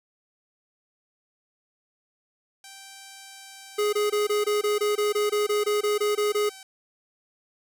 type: tone with pitch glide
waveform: 5% pulse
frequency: 781 to 769.8 Hz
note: G5 to G5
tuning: -7 to -32 cents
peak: -31 dBFS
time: 2.64-6.63 s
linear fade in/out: 2 ms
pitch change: -25 cents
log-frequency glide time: 3.09-6.17 s
type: tone bursts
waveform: square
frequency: 417.4 Hz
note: G#4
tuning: 9 cents sharp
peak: -22 dBFS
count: 16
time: 3.78-6.495 s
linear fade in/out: 10 ms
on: 150 ms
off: 21 ms
effects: none